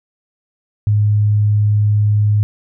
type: tone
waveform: sine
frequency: 104.7 Hz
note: G#2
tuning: 15 cents sharp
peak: -10 dBFS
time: 0.87-2.43 s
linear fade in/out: 0 ms
effects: none